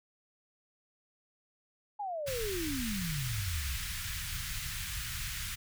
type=exponential sweep; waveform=sine; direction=down; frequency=852 to 58.27 Hz; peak=-34 dBFS; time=1.99-3.77 s; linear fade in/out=10 ms
type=band-stop noise; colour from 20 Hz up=pink; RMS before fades=-38 dBFS; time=2.26-5.56 s; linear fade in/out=20 ms; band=130 to 1500 Hz; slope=24 dB/octave
effects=none